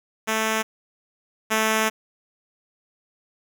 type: tone pair in turn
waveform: 5% pulse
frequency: 220 / 219.2 Hz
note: A3 / A3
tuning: 0 / -6 cents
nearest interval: unison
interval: 6 cents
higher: first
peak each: -10 / -8 dBFS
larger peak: second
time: 0.27-0.63 / 1.5-1.9 s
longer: second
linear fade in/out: 20 ms
effects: none